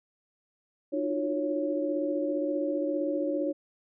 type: tone cluster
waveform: sine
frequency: 302.1 / 344.1 / 359.3 / 555 Hz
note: D4 / F4 / F4 / C#5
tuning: +49 / -26 / +49 / +2 cents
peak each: -30 / -36 / -37 / -30 dBFS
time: 0.92-3.53 s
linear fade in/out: 20 ms
effects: none